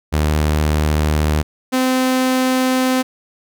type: tone pair in turn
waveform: sawtooth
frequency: 76.1 / 257.7 Hz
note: D#2 / C4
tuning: -38 / -26 cents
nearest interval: octave + major sixth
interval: 2112 cents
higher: second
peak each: -10 dBFS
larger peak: neither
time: 0.12-1.43 / 1.72-3.03 s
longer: neither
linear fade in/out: 20 ms
effects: none